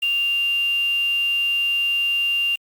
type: tone with quantisation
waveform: sine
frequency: 2790 Hz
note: F7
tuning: 2 cents flat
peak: -18 dBFS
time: 0.02-2.56 s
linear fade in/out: 10 ms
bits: 6
effects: Opus 48 kbps